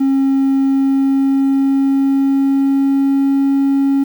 triangle tone with pitch glide, 270.9 to 275.2 Hz, C#4 to C#4, -40 to -12 cents, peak -8 dBFS, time 0-4.04 s, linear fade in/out 10 ms, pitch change +28 cents, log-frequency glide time 0.55-3.52 s, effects tanh soft clip ceiling -4 dBFS + 7-bit

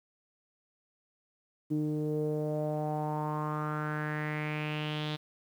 sawtooth tone with low-pass filter sweep, 151.8 Hz, D#3, 42 cents flat, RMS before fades -33 dBFS, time 1.7-5.17 s, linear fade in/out 20 ms, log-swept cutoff 320 to 3700 Hz, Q 4.7, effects 10-bit

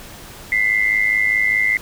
sine tone pair together, 1999.1 / 2104 Hz, B6 / C7, +21 / +9 cents, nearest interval minor second, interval 88 cents, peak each -17 dBFS, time 0.52-1.77 s, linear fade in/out 2 ms, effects pink hiss -38 dBFS RMS until 1.81 s

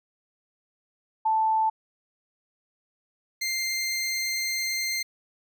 sine / 20% pulse tone pair in turn, 880 / 2097 Hz, A5 / C7, 0 / +3 cents, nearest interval octave + minor third, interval 1503 cents, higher second, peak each -20 / -21 dBFS, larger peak first, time 1.25-1.7 / 3.41-5.03 s, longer second, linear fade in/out 10 ms, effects none

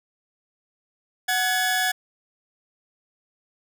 sawtooth tone pair together, 740 / 1695.2 Hz, F#5 / G#6, 0 / +35 cents, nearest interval octave + major second, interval 1435 cents, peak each -21 / -19 dBFS, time 1.28-1.92 s, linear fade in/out 10 ms, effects none

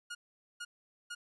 sawtooth tone bursts, 1431 Hz, F6, 42 cents sharp, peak -36 dBFS, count 3, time 0.1-1.15 s, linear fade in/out 10 ms, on 50 ms, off 450 ms, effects resampled to 24000 Hz

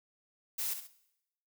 blue noise with echo, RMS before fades -35 dBFS, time 0.58-0.74 s, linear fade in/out 10 ms, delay 67 ms, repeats 2, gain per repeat -8 dB, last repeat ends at 0.874 s, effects noise-tail reverb RT60 0.8 s tail -17 dB re dry

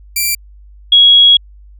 5% pulse / sine tone pair in turn, 2352 / 3320 Hz, D7 / G#7, +2 / -1 cents, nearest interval tritone, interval 597 cents, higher second, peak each -3 dBFS, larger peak neither, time 0.16-0.35 / 0.92-1.37 s, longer second, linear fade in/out 5 ms, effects added 50 Hz sine -36 dBFS peak until 1.79 s

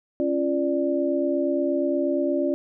sine tone cluster, 274.7 / 343.2 / 588 Hz, C#4 / F4 / D5, -16 / -30 / +2 cents, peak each -25 dBFS, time 0.2-2.54 s, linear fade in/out 0 ms, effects none

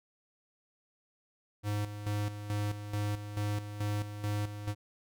square tone with tremolo, 103.83 Hz, G#2, in tune, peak -31 dBFS, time 1.63-4.75 s, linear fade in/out 50 ms, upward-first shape square, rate 2.3 Hz, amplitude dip 65%, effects none

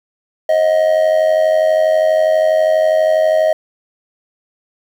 triangle tone with amplitude modulation, 630 Hz, D#5, 21 cents sharp, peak -5 dBFS, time 0.49-3.53 s, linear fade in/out 5 ms, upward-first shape sine, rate 92.3 Hz, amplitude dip 65%, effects 7-bit

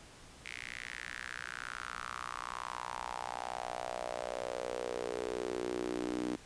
sawtooth tone with high-pass filter sweep, 61.1 Hz, B1, 18 cents flat, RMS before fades -40 dBFS, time 0.45-6.36 s, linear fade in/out 10 ms, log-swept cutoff 2200 to 290 Hz, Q 4.5, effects pink hiss -55 dBFS RMS until 6.45 s + resampled to 22050 Hz

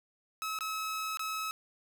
sawtooth tone with dropouts, 1289 Hz, E6, 39 cents flat, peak -30 dBFS, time 0.42-1.51 s, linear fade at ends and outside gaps 0 ms, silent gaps 0.588-0.608 / 1.172-1.194 s, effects none

